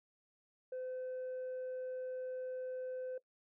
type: tone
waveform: sine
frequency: 511 Hz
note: C5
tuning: 41 cents flat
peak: -37 dBFS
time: 0.72-3.18 s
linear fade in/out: 5 ms
effects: noise-tail reverb RT60 0.1 s tail -19 dB re dry + tanh soft clip ceiling -38 dBFS